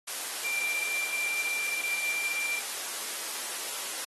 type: tone in noise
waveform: sine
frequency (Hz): 2364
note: D7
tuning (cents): +11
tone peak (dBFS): -29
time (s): 0.44-2.6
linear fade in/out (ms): 10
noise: white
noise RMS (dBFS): -35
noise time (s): 0.07-4.05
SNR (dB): +3
effects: high-pass 400 Hz 12 dB/octave + AAC 32 kbps